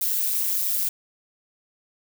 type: noise with amplitude modulation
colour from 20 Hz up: violet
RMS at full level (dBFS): -20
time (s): 0.01-0.89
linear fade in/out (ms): 5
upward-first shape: sine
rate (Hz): 194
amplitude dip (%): 100
effects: none